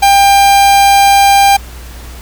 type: tone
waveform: 45% pulse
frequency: 796 Hz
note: G5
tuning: 26 cents sharp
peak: -4 dBFS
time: 0.02-1.57 s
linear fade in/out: 10 ms
effects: added 60 Hz sine -27 dBFS peak until 2.21 s + pink hiss -34 dBFS RMS until 2.21 s